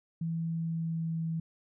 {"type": "tone with pitch glide", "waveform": "sine", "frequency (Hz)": [164.81, 163.11], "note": ["E3", "E3"], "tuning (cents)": [0, -18], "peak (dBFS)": -30, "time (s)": [0.21, 1.4], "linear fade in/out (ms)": 5, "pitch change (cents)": -18, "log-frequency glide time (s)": [0.5, 1.26], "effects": []}